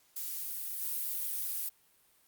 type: noise with level steps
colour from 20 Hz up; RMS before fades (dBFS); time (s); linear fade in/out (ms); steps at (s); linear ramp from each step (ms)
violet; -38 / -35; 0.16-1.69; 5; 0.81; 2
effects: white hiss -67 dBFS RMS until 2.27 s + Opus 48 kbps